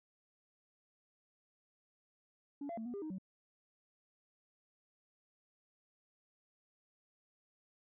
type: tone with pitch steps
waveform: sine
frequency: 284 / 682 / 223.6 / 242.7 / 401.4 / 311.7 / 188.7 Hz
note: C#4 / F5 / A3 / B3 / G4 / D#4 / F#3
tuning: +42 / -41 / +28 / -30 / +41 / +3 / +34 cents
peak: -38 dBFS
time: 2.61-3.184 s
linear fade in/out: 5 ms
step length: 82 ms
effects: tanh soft clip ceiling -38 dBFS